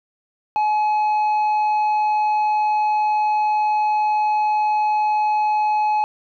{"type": "tone with tanh clipping", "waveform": "sine", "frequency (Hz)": 849, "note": "G#5", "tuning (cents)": 38, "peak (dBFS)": -17, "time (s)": [0.56, 6.04], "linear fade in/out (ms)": 0, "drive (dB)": 5, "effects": []}